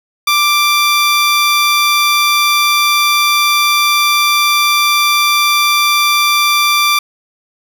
15% pulse tone, 1178 Hz, D6, 5 cents sharp, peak -3 dBFS, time 0.27-6.99 s, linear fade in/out 5 ms, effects none

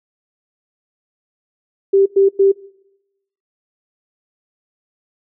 sine tone bursts, 392 Hz, G4, in tune, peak -8 dBFS, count 3, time 1.93-2.52 s, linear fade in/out 10 ms, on 130 ms, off 100 ms, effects noise-tail reverb RT60 0.9 s tail -22 dB re dry

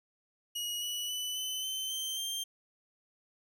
sawtooth tone with pitch steps, 2898 / 2942 / 2986 / 3032 / 3077 / 3124 / 3171 Hz, F#7 / F#7 / F#7 / F#7 / G7 / G7 / G7, -37 / -11 / +15 / +42 / -33 / -7 / +19 cents, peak -31 dBFS, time 0.55-2.44 s, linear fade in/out 10 ms, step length 270 ms, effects none

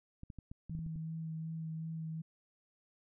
clicks, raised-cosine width 5 ms, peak -34 dBFS, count 9, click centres 0.234 / 0.302 / 0.387 / 0.515 / 0.697 / 0.751 / 0.79 / 0.864 / 0.959 s
sine tone with vibrato, 160.9 Hz, E3, 42 cents flat, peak -38 dBFS, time 0.7-2.22 s, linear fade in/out 10 ms, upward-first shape sine, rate 2.7 Hz, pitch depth 14 cents each way
effects none

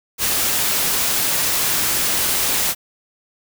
white noise, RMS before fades -19 dBFS, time 0.18-2.75 s, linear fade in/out 50 ms, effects none

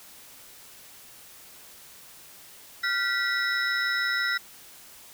sine tone cluster, 1399 / 1525 / 1951 / 3854 / 5270 Hz, F6 / G6 / B6 / B7 / E8, +3 / -48 / -22 / -43 / -1 cents, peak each -29 / -34 / -27 / -34 / -34 dBFS, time 2.83-4.38 s, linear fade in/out 10 ms, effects white hiss -49 dBFS RMS until 5.13 s

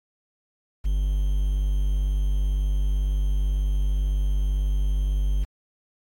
triangle tone with quantisation, 49 Hz, G1, in tune, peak -18 dBFS, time 0.84-5.45 s, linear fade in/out 20 ms, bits 8, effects AAC 48 kbps

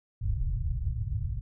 white low-pass noise, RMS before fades -30 dBFS, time 0.21-1.41 s, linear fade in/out 10 ms, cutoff 120 Hz, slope 48 dB/octave, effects none

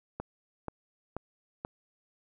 click train, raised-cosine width 1 ms, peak -21 dBFS, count 4, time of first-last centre 0.2-1.649 s, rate 2.07 Hz, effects none

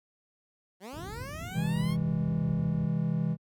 15% pulse linear sweep, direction up, 174.61 to 1108.7 Hz, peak -34 dBFS, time 0.8-1.97 s, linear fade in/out 50 ms
pink low-pass noise, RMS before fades -39 dBFS, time 0.93-2.87 s, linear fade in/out 5 ms, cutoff 190 Hz, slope 12 dB/octave
triangle chord, C augmented, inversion none, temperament just, 130.81 / 163.52 / 204.4 Hz, C3 / E3 / G#3, 0 / -14 / -27 cents, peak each -31 / -26 / -31 dBFS, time 1.53-3.37 s, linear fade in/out 50 ms
effects high-pass 60 Hz 12 dB/octave

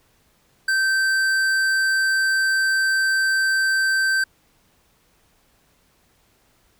sine tone with tanh clipping, 1555 Hz, G6, 14 cents flat, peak -19 dBFS, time 0.68-4.24 s, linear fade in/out 5 ms, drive 14 dB, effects pink hiss -61 dBFS RMS until 6.79 s

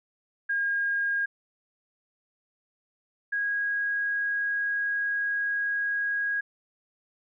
sine tone pair in turn, 1624 / 1644.8 Hz, G#6 / G#6, -39 / -17 cents, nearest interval unison, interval 22 cents, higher second, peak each -24 / -25 dBFS, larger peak first, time 0.49-1.26 / 3.32-6.41 s, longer second, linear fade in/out 10 ms, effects none

